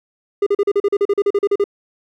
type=tone bursts; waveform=triangle; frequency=404.4 Hz; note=G#4; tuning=46 cents flat; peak=-10 dBFS; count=15; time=0.42-1.641 s; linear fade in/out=5 ms; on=45 ms; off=39 ms; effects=none